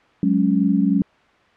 sine chord, F# suspended second, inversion none, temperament just, 185 / 208.1 / 277.5 Hz, F#3 / G#3 / C#4, 0 / +4 / +2 cents, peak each -19 dBFS, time 0.23-1.02 s, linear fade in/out 2 ms, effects white hiss -54 dBFS RMS until 1.56 s + low-pass 2000 Hz 12 dB/octave

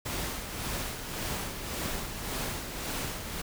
pink noise with tremolo, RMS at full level -33 dBFS, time 0.05-3.42 s, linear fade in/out 10 ms, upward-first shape sine, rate 1.8 Hz, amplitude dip 50%, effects none

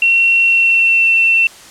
sine tone with pitch glide, 2725 to 2695 Hz, F7 to E7, -43 to +38 cents, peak -8 dBFS, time 0.02-1.47 s, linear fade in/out 2 ms, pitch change -19 cents, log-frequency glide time 0.45-1.08 s, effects white hiss -38 dBFS RMS until 1.7 s + low-pass 9000 Hz 12 dB/octave

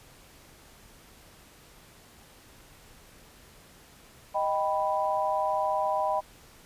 sine chord, Eb augmented, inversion none, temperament equal, 622.3 / 784 / 987.8 Hz, Eb5 / G5 / B5, 0 / 0 / 0 cents, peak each -29 dBFS, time 4.34-6.21 s, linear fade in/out 20 ms, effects pink hiss -54 dBFS RMS until 6.65 s + resampled to 32000 Hz

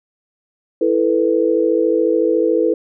sine chord, E suspended fourth, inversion none, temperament equal, 329.6 / 440 / 493.9 Hz, E4 / A4 / B4, 0 / 0 / 0 cents, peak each -17 dBFS, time 0.81-2.74 s, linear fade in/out 5 ms, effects none

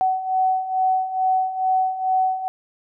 sine beating tone pair, 750 / 752.3 Hz, F#5 / F#5, +23 / +29 cents, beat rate 2.3 Hz, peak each -24 / -19 dBFS, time 0.01-2.48 s, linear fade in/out 0 ms, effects none

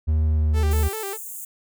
triangle tone with pitch glide, 77.78 to 75.61 Hz, D#2 to D#2, 0 to -49 cents, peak -15 dBFS, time 0.07-0.89 s, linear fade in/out 20 ms, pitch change -49 cents, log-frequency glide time 0.26-0.71 s
sawtooth tone with vibrato, 415.3 Hz, G#4, in tune, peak -25 dBFS, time 0.53-1.18 s, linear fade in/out 50 ms, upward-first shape square, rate 5 Hz, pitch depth 94 cents each way
white high-pass noise, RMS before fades -35 dBFS, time 0.71-1.45 s, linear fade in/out 5 ms, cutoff 6500 Hz, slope 96 dB/octave
effects none

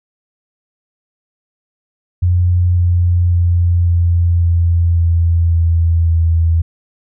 sine tone with pitch steps, 88.8 / 87.88 / 86.97 / 86.07 / 85.18 / 84.3 / 83.43 / 82.57 Hz, F2 / F2 / F2 / F2 / F2 / E2 / E2 / E2, +29 / +11 / -7 / -25 / -43 / +39 / +21 / +3 cents, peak -9 dBFS, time 2.22-6.62 s, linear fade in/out 10 ms, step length 550 ms, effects none

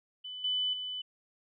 sine tone with level steps, 3000 Hz, F#7, 23 cents sharp, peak -39 / -28 / -35 dBFS, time 0.24-1.02 s, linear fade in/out 10 ms, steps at 0.44 / 0.73 s, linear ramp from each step 5 ms, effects none

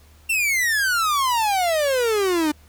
45% pulse exponential sweep, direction down, 2747 to 293.7 Hz, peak -18 dBFS, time 0.29-2.52 s, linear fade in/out 10 ms, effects added 75 Hz sine -48 dBFS peak until 2.68 s + pink hiss -55 dBFS RMS until 2.68 s

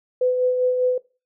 sine tone with tremolo, 503 Hz, B4, 32 cents sharp, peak -15 dBFS, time 0.21-0.98 s, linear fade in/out 5 ms, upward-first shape sine, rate 5 Hz, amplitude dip 40%, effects noise-tail reverb RT60 0.3 s tail -20 dB re dry

